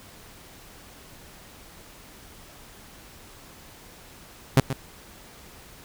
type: tone with echo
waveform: sawtooth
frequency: 133.9 Hz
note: C3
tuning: 40 cents sharp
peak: -9 dBFS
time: 4.57-4.6 s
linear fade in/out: 0 ms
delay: 130 ms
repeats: 1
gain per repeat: -12 dB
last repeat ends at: 4.73 s
effects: pink hiss -48 dBFS RMS until 5.84 s